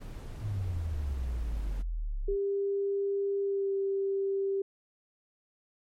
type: noise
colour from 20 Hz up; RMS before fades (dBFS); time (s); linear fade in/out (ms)
brown; -41; 0-1.83; 20
type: exponential sweep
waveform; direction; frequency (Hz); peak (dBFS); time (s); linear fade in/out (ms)
sine; down; 110 to 30.52; -30; 0.4-2.37; 50
type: tone with pitch glide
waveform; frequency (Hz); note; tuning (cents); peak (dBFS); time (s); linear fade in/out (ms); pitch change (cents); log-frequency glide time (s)
sine; 397.9 to 392; G4 to G4; +26 to 0; -27; 2.28-4.62; 5; -26; 3.41-3.73
effects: MP3 64 kbps